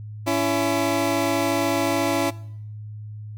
20% pulse tone pair together, 281.3 / 335.3 Hz, C#4 / E4, +26 / +30 cents, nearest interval minor third, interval 304 cents, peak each -18 dBFS, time 0.26-2.31 s, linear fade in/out 20 ms, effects noise-tail reverb RT60 0.7 s tail -20 dB re dry + added 106 Hz sine -33 dBFS peak until 3.37 s

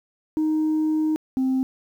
sine tone pair in turn, 311.1 / 261.6 Hz, D#4 / C4, 0 / 0 cents, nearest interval minor third, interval 300 cents, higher first, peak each -17 dBFS, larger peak neither, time 0.37-1.16 / 1.37-1.63 s, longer first, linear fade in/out 0 ms, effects tanh soft clip ceiling -17 dBFS + 9-bit

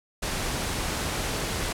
pink noise, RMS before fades -29 dBFS, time 0.22-1.73 s, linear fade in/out 10 ms, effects low-pass 11000 Hz 12 dB/octave

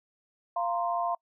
sine chord, F suspended fourth, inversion none, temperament equal with one note detuned, 694 / 932.3 / 1046.5 Hz, F5 / Bb5 / C6, -11 / 0 / 0 cents, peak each -29 / -34 / -32 dBFS, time 0.56-1.15 s, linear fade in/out 5 ms, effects noise-tail reverb RT60 0.1 s tail -26 dB re dry

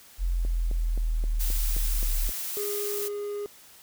sine exponential sweep, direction down, 43.65 to 35.75 Hz, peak -23 dBFS, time 0.18-2.32 s, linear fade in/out 50 ms
click train, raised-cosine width 2 ms, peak -27 dBFS, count 8, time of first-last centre 0.45-2.292 s, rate 3.8 Hz
blue noise, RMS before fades -33 dBFS, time 1.39-3.09 s, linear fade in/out 20 ms
triangle tone, 410.6 Hz, G#4, 20 cents flat, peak -28 dBFS, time 2.57-3.46 s, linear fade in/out 0 ms
effects white hiss -52 dBFS RMS until 3.82 s

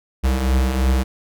square beating tone pair, 62.5 / 65.5 Hz, B1 / C2, +21 / +2 cents, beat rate 3 Hz, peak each -24 / -17 dBFS, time 0.23-1.04 s, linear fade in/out 20 ms, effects none

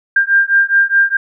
sine beating tone pair, 1593 / 1597.8 Hz, G6 / G6, +27 / +33 cents, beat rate 4.8 Hz, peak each -12 dBFS, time 0.16-1.17 s, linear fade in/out 5 ms, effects none

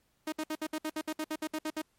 sawtooth tone bursts, 311.1 Hz, D#4, in tune, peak -28 dBFS, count 14, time 0.27-1.818 s, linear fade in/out 5 ms, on 53 ms, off 62 ms, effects pink hiss -73 dBFS RMS until 1.98 s + MP3 64 kbps

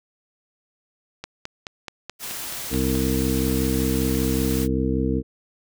click train, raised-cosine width 0.2 ms, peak -15 dBFS, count 9, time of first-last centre 1.24-2.953 s, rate 4.67 Hz
white noise, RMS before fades -32 dBFS, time 2.19-4.68 s, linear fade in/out 50 ms
harmonic tone, 65.2 Hz, C2, 5 cents flat, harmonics 1 / 2 / 3 / 4 / 5 / 7, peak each -26 / -28 / -27 / -25 / -28 / -28 dBFS, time 2.7-5.23 s, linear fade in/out 50 ms
effects none

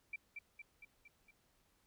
sine tone with echo, 2341 Hz, D7, 6 cents flat, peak -40 dBFS, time 0.13-0.16 s, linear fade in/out 5 ms, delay 230 ms, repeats 5, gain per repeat -4 dB, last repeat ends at 1.31 s, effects pink hiss -75 dBFS RMS until 1.86 s

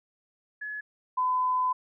sine tone pair in turn, 1700 / 1010.8 Hz, G#6 / B5, +40 / +40 cents, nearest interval major sixth, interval 900 cents, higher first, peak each -33 / -23 dBFS, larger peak second, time 0.61-0.81 / 1.17-1.73 s, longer second, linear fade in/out 10 ms, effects none

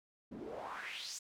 pink noise with band-pass filter sweep, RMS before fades -45 dBFS, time 0.31-1.19 s, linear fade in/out 10 ms, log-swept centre 210 to 7300 Hz, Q 4.1, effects none

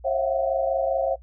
sine tone cluster, 540 / 655 / 680 / 751 Hz, C#5 / E5 / F5 / F#5, -45 / -11 / -46 / +26 cents, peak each -23 / -29 / -27 / -29 dBFS, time 0.04-1.16 s, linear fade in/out 20 ms, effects noise-tail reverb RT60 0.1 s tail -21 dB re dry + added 60 Hz sine -44 dBFS peak until 1.22 s

